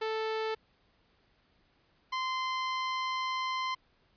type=tone pair in turn; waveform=sawtooth; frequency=440 / 1037.2 Hz; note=A4 / C6; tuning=0 / -15 cents; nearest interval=octave + minor third; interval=1485 cents; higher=second; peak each=-27 dBFS; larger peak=neither; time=0.01-0.55 / 2.12-3.75 s; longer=second; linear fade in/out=10 ms; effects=pink hiss -69 dBFS RMS until 4.16 s + resampled to 11025 Hz